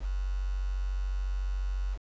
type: tone with quantisation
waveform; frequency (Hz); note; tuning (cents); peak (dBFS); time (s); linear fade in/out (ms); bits
sine; 47; F#1; +28; -28; 0-1.98; 50; 8
effects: resampled to 16000 Hz